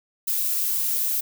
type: noise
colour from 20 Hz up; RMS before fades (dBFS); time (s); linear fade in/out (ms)
violet; -24; 0.27-1.21; 10
effects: none